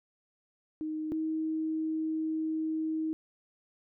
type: tone pair in turn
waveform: sine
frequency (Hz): 311.1 / 316.4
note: D#4 / D#4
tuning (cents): 0 / +29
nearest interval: unison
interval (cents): 29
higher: second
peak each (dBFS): -32 / -29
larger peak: second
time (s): 0.81-1.12 / 1.12-3.13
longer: second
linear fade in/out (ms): 0
effects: none